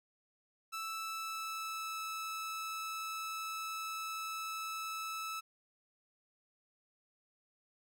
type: tone with pitch glide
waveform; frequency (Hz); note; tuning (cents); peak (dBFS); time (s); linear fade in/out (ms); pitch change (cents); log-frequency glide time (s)
sawtooth; 1318.5 to 1307.9; E6 to E6; 0 to -14; -35; 0.72-5.41; 20; -14; 0.83-2.05
effects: none